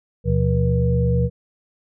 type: tone cluster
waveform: sine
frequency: 75.4 / 123.2 / 171.6 / 480 Hz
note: D2 / B2 / F3 / B4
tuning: +46 / -4 / -30 / -49 cents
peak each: -21 / -19 / -22 / -24 dBFS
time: 0.24-1.3 s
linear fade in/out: 50 ms
effects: none